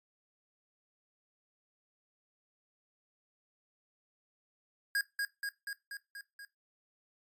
square tone with echo, 1635 Hz, G#6, 28 cents flat, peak -29 dBFS, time 4.95-5.01 s, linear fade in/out 2 ms, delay 240 ms, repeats 6, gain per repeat -3 dB, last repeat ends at 6.45 s, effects noise-tail reverb RT60 0.2 s tail -17 dB re dry + MP3 96 kbps

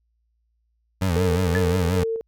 25% pulse tone with vibrato, 88.9 Hz, F2, 31 cents sharp, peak -16 dBFS, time 1.01-2.04 s, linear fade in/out 10 ms, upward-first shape sine, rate 5.6 Hz, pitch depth 130 cents each way
sine tone with tremolo, 451 Hz, A4, 43 cents sharp, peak -22 dBFS, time 1.16-2.21 s, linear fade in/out 0 ms, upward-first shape square, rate 2.5 Hz, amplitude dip 45%
sine tone with exponential decay, 1729 Hz, A6, 31 cents flat, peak -21 dBFS, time 1.55-1.69 s, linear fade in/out 0 ms, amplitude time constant 30 ms
effects added 57 Hz sine -66 dBFS peak until 2.27 s

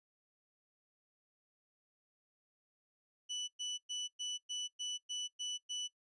30% pulse tone bursts, 2973 Hz, F#7, 8 cents sharp, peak -35 dBFS, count 9, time 3.29-5.88 s, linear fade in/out 20 ms, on 190 ms, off 110 ms, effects noise-tail reverb RT60 0.1 s tail -20 dB re dry + resampled to 22050 Hz

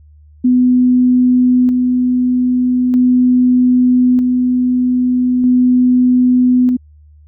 sine tone with tremolo, 250.3 Hz, B3, 23 cents sharp, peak -7 dBFS, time 0.44-6.77 s, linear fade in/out 10 ms, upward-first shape square, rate 0.4 Hz, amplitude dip 30%, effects added 75 Hz sine -40 dBFS peak until 7.27 s

